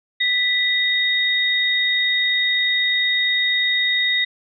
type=tone pair together; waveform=sine; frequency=1975.5 / 3724 Hz; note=B6 / A#7; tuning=0 / -2 cents; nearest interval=major seventh; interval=1098 cents; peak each=-19 dBFS; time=0.2-4.25 s; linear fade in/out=10 ms; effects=none